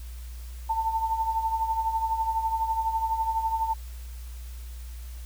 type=tone with tremolo; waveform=sine; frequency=895 Hz; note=A5; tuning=29 cents sharp; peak=-21 dBFS; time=0.69-3.74 s; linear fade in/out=10 ms; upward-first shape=triangle; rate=12 Hz; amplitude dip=70%; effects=added 60 Hz sine -36 dBFS peak until 5.25 s + white hiss -52 dBFS RMS until 5.25 s